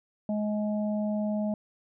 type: harmonic tone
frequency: 210.7 Hz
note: G#3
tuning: 25 cents sharp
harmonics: 1 / 3 / 4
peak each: -27 / -33 / -44 dBFS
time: 0.29-1.54 s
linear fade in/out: 2 ms
effects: none